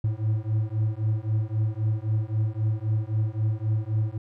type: beating tone pair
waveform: triangle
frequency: 106.7 / 110.5 Hz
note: G#2 / A2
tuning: +47 / +8 cents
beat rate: 3.8 Hz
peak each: -24 dBFS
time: 0.04-4.18 s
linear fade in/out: 5 ms
effects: none